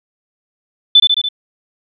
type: tone with echo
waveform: sine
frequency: 3512 Hz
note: A7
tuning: 4 cents flat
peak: -3 dBFS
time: 0.95-1 s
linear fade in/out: 5 ms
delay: 72 ms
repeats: 4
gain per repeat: -3 dB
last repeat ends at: 1.288 s
effects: none